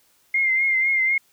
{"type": "tone with vibrato", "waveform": "sine", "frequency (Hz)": 2111, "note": "C7", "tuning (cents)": 15, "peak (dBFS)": -17, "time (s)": [0.34, 1.18], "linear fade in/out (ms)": 5, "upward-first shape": "triangle", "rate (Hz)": 4, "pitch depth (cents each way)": 49, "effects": ["white hiss -61 dBFS RMS until 1.32 s"]}